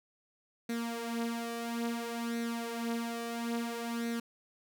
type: tone with flanger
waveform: sawtooth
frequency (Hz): 233.1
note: A#3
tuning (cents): 0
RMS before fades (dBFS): -36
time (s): 0.69-4.2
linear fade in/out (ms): 5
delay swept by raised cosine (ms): 0.49 to 5.99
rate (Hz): 0.59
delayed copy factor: +0.65
effects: none